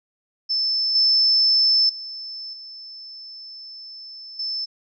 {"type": "tone with level steps", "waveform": "sine", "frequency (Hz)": 5274, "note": "E8", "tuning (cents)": 0, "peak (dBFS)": [-19, -14, -31, -36, -24], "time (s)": [0.49, 4.66], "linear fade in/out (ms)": 20, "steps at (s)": [0.95, 1.89, 2.53, 4.39], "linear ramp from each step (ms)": 5, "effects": []}